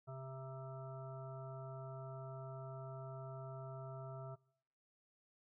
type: harmonic tone with a mistuned harmonic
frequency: 132.4 Hz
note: C3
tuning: 21 cents sharp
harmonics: 1 / 3 / 5 / 7 / 9 / 10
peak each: -47 / -57 / -51 / -61 / -62 / -57 dBFS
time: 0.07-4.36 s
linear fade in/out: 20 ms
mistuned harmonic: 7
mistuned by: +23 cents
effects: noise-tail reverb RT60 0.8 s tail -26 dB re dry